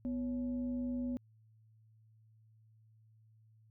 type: tone with frequency modulation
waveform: sine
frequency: 247.9 Hz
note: B3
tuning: 7 cents sharp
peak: -34 dBFS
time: 0.05-1.17 s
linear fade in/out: 0 ms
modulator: 306 Hz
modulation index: 0.38
effects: added 110 Hz sine -62 dBFS peak until 3.7 s